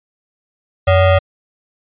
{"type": "ring-modulated tone", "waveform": "square", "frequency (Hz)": 329.6, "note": "E4", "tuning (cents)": 0, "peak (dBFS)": -6, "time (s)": [0.87, 1.19], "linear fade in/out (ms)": 10, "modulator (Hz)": 239, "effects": ["resampled to 8000 Hz"]}